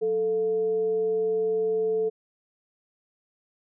sine tone with frequency modulation, 440 Hz, A4, in tune, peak -22 dBFS, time 0.01-2.1 s, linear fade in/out 20 ms, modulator 256 Hz, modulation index 0.2, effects none

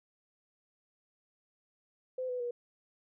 sine tone with pitch steps, 512 / 498 / 482 Hz, C5 / B4 / B4, -38 / +14 / -42 cents, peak -33 dBFS, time 2.18-2.51 s, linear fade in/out 5 ms, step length 110 ms, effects none

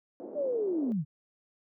pink band-pass noise, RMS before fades -43 dBFS, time 0.2-0.92 s, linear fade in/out 0 ms, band 300 to 550 Hz, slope 24 dB/octave
sine linear sweep, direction down, 612 to 133.6 Hz, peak -27 dBFS, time 0.34-1.05 s, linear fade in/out 50 ms
effects none

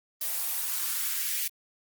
blue noise with high-pass filter sweep, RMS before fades -30 dBFS, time 0.21-1.48 s, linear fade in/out 5 ms, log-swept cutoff 540 to 2200 Hz, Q 1.8, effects Opus 24 kbps

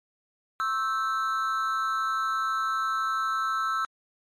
triangle tone with amplitude modulation, 1318.5 Hz, E6, in tune, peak -19 dBFS, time 0.6-3.85 s, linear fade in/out 0 ms, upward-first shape sine, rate 232 Hz, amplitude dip 85%, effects MP3 64 kbps

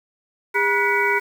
sine tone cluster, 405.4 / 963 / 1465 / 1972 / 2264 Hz, G#4 / B5 / F#6 / B6 / C#7, -42 / -44 / -18 / -3 / +36 cents, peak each -23 dBFS, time 0.54-1.2 s, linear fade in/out 20 ms, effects 7-bit

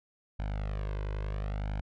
sawtooth tone with flanger, 50.9 Hz, G#1, 34 cents flat, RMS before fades -34 dBFS, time 0.39-1.81 s, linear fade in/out 5 ms, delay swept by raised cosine 1.3 to 1.99 ms, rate 0.73 Hz, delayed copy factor +0.95, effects low-pass 3000 Hz 12 dB/octave

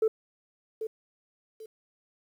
sine tone with echo, 440 Hz, A4, in tune, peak -19 dBFS, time 0.02-0.08 s, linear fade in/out 5 ms, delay 790 ms, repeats 2, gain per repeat -11 dB, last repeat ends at 1.66 s, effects tanh soft clip ceiling -18 dBFS + 10-bit

